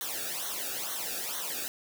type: noise with flanger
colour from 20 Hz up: white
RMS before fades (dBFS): -35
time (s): 0.01-1.68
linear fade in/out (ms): 0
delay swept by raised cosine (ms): 0.4 to 0.99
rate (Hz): 2.2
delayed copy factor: -0.85
effects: none

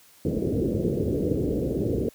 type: low-pass noise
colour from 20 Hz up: white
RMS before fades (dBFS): -25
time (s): 0.25-2.09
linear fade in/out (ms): 2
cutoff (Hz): 490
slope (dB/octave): 48
effects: white hiss -55 dBFS RMS until 2.14 s + high-pass 60 Hz 12 dB/octave

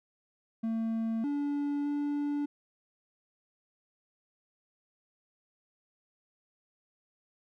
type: tone with pitch steps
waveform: triangle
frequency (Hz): 225 / 287.6 / 289.9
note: A3 / D4 / D4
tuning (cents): +39 / -36 / -22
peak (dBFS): -27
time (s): 0.63-2.46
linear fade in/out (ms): 10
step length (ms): 610
effects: none

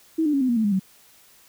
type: tone with pitch steps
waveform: sine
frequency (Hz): 321.3 / 298.1 / 276.5 / 256.5 / 237.9 / 220.7 / 204.8 / 189.95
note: E4 / D4 / C#4 / C4 / A#3 / A3 / G#3 / F#3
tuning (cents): -44 / +26 / -4 / -34 / +35 / +5 / -24 / +46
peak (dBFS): -18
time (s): 0.18-0.796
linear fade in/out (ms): 10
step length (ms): 77
effects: white hiss -54 dBFS RMS until 1.48 s

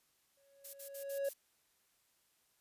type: tone with exponential growth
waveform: triangle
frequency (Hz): 555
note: C#5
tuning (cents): +2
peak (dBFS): -30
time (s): 0.37-1.29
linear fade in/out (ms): 5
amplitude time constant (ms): 200
type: noise bursts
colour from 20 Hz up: violet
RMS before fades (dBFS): -46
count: 5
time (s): 0.64-1.337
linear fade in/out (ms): 10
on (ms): 97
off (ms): 53
effects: white hiss -75 dBFS RMS until 2.6 s + resampled to 32000 Hz

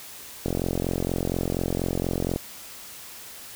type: click train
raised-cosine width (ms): 2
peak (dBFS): -12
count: 85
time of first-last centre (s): 0.46-2.36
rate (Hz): 44.2
effects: white hiss -42 dBFS RMS until 3.55 s

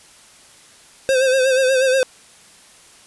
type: tone with vibrato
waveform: square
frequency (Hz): 523.3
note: C5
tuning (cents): 0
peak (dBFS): -14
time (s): 1.09-2.03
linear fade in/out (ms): 0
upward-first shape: sine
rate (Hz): 8.3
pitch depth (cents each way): 53
effects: white hiss -47 dBFS RMS until 3.06 s + resampled to 24000 Hz

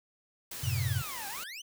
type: noise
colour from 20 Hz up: white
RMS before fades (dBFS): -41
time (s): 0.51-1.44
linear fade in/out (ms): 5
type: chord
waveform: sine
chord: F# diminished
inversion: none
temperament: equal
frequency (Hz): 92.5 / 110 / 130.81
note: F#2 / A2 / C3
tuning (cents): 0 / 0 / 0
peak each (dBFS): -33 / -33 / -32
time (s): 0.63-1.02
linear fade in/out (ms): 10
type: exponential two-way sweep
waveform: 25% pulse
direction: down then up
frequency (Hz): 3136 to 770 to 3136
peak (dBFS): -37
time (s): 0.63-1.62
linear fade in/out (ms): 10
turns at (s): 1.28
effects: none

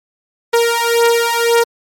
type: beating tone pair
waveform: sawtooth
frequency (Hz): 466.2 / 468.1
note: A#4 / A#4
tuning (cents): 0 / +7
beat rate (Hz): 1.9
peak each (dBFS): -10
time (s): 0.53-1.64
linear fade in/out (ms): 10
effects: MP3 64 kbps

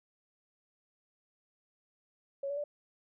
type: tone with pitch steps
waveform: sine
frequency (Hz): 554.4 / 569.7 / 585.3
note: C#5 / C#5 / D5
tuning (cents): 0 / +47 / -6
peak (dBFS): -33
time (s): 2.43-2.64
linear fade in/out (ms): 5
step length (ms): 70
effects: none

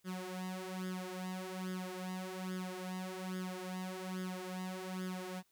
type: tone with flanger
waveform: sawtooth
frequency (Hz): 185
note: F#3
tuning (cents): 0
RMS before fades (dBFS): -42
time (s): 0.04-5.43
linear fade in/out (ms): 50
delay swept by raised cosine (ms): 0.59 to 4.39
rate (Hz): 1.2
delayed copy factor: +0.8
effects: white hiss -75 dBFS RMS until 5.51 s

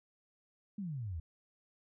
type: exponential sweep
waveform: sine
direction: down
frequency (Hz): 214.4 to 75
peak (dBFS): -37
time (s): 0.78-1.2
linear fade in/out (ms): 5
effects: none

